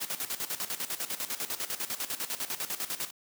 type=noise with tremolo; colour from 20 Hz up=white; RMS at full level=-33 dBFS; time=0-3.11 s; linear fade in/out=20 ms; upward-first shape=square; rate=10 Hz; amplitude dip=75%; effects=high-pass 150 Hz 12 dB/octave